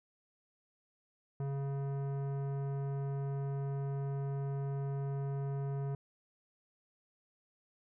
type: tone with tanh clipping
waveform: sine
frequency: 138.59 Hz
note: C#3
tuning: in tune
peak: -36 dBFS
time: 1.4-5.95 s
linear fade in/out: 2 ms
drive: 15 dB
effects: none